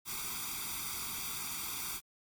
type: noise with comb filter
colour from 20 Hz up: white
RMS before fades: -39 dBFS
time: 0.05-2.01 s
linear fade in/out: 50 ms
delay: 0.85 ms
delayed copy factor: +0.95
effects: Opus 48 kbps